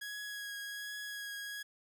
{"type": "tone with vibrato", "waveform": "sawtooth", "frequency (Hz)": 1661.2, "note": "G#6", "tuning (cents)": 0, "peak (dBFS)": -37, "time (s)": [0.01, 1.63], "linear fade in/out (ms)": 10, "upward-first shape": "triangle", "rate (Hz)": 1.3, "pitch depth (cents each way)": 17, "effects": []}